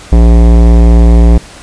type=tone with hard clipping; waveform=sine; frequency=57.7 Hz; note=A#1; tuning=17 cents flat; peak=-3 dBFS; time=0.12-1.38 s; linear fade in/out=5 ms; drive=18 dB; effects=pink hiss -32 dBFS RMS until 1.62 s + resampled to 22050 Hz